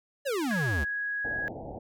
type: exponential sweep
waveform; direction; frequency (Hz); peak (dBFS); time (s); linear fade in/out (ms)
square; down; 594 to 64.1; -28; 0.25-0.85; 20
type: tone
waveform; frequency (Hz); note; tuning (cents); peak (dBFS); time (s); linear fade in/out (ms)
sine; 1661.2; G#6; 0; -29; 0.51-1.48; 0
type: low-pass noise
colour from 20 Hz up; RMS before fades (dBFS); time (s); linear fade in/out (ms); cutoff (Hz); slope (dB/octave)
white; -40; 1.24-1.79; 10; 840; 96
effects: none